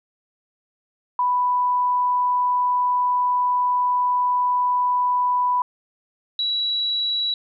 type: tone pair in turn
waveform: sine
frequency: 990 / 3910 Hz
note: B5 / B7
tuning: +4 / -18 cents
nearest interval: 2 octaves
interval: 2378 cents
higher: second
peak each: -17 / -20 dBFS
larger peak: first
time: 1.19-5.62 / 6.39-7.34 s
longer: first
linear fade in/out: 2 ms
effects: none